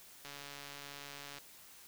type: click train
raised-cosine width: 0.2 ms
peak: -30 dBFS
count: 162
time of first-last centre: 0.25-1.384 s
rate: 142 Hz
effects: white hiss -57 dBFS RMS until 1.87 s